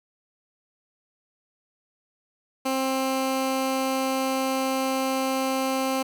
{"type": "tone", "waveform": "15% pulse", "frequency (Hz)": 264.5, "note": "C4", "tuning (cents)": 19, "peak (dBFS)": -17, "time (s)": [2.65, 6.03], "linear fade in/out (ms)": 10, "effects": []}